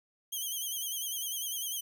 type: tone with vibrato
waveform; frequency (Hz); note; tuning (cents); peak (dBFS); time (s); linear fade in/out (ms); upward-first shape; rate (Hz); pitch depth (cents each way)
5% pulse; 3136; G7; 0; -26; 0.32-1.81; 10; sine; 10; 75
effects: none